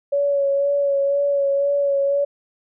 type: tone with vibrato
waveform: sine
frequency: 562 Hz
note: C#5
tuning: 24 cents sharp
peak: -16 dBFS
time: 0.12-2.25 s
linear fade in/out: 10 ms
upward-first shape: sine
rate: 2 Hz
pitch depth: 22 cents each way
effects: none